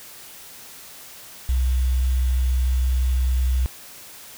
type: tone with quantisation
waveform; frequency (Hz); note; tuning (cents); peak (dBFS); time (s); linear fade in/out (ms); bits
sine; 63.3; B1; +43; -17; 1.49-3.66; 0; 7
effects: white hiss -42 dBFS RMS until 4.37 s